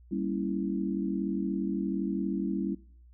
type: chord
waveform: sine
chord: G diminished seventh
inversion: none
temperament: equal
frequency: 196 / 233.1 / 277.2 / 329.6 Hz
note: G3 / Bb3 / Db4 / Fb4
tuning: 0 / 0 / 0 / 0 cents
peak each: -32 / -37 / -34 / -34 dBFS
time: 0.11-2.75 s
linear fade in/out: 10 ms
effects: noise-tail reverb RT60 0.5 s tail -21 dB re dry + added 60 Hz sine -52 dBFS peak until 3.13 s